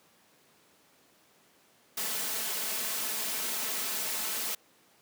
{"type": "noise with comb filter", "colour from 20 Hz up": "white", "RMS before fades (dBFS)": -33, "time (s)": [1.97, 4.55], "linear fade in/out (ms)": 5, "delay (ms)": 4.6, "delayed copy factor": 0.5, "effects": ["pink hiss -63 dBFS RMS until 5.01 s", "high-pass 200 Hz 12 dB/octave"]}